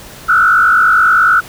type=tone with frequency modulation; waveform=sine; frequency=1396.9 Hz; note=F6; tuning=in tune; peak=-6 dBFS; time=0.28-1.41 s; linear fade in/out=20 ms; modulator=49.4 Hz; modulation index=2; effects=pink hiss -34 dBFS RMS until 1.48 s